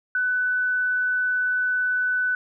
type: tone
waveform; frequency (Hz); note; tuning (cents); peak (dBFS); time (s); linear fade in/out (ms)
sine; 1497; F#6; +20; -20; 0.15-2.35; 2
effects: none